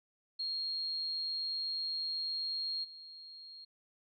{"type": "tone with level steps", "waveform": "sine", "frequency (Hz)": 4253, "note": "C8", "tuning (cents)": 27, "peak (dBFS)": [-34, -48], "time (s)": [0.39, 3.65], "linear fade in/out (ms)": 10, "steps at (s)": 2.83, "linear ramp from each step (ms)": 20, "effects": []}